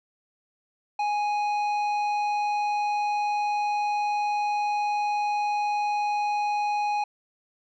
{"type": "tone with tanh clipping", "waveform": "sine", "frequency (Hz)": 830.6, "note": "G#5", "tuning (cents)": 0, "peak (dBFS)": -25, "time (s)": [0.99, 7.04], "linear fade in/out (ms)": 5, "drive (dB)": 10, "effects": []}